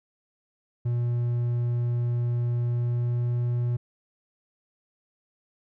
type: tone with pitch glide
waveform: triangle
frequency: 120.1 to 120.87 Hz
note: B2 to B2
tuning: -48 to -37 cents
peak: -21 dBFS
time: 0.85-3.77 s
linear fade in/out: 10 ms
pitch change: +11 cents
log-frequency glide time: 2.68-3.41 s
effects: none